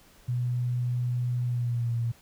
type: tone with pitch glide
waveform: sine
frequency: 122.9 to 117.15 Hz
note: B2 to A#2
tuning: -8 to +9 cents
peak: -25 dBFS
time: 0.28-2.12 s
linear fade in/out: 10 ms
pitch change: -83 cents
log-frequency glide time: 1.44-1.95 s
effects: pink hiss -57 dBFS RMS until 2.21 s